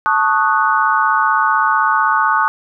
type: chord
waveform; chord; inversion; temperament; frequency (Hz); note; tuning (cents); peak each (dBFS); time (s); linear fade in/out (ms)
sine; D# half-diminished seventh; second; equal; 880 / 1108.7 / 1244.5 / 1480; A5 / C#6 / D#6 / F#6; 0 / 0 / 0 / 0; -17; 0.06-2.48; 0
effects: none